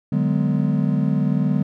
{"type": "chord", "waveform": "triangle", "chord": "G# half-diminished seventh", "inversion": "second", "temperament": "just", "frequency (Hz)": [149.51, 186.89, 207.7, 249.2], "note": ["D3", "F#3", "G#3", "B3"], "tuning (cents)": [31, 18, 0, 16], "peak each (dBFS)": [-19, -21, -21, -22], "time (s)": [0.12, 1.63], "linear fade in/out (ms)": 5, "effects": []}